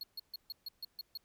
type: tone bursts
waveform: square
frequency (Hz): 4321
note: C#8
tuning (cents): -45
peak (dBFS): -40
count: 8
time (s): 0.01-1.174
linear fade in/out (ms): 2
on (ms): 23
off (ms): 140
effects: pink hiss -75 dBFS RMS until 1.24 s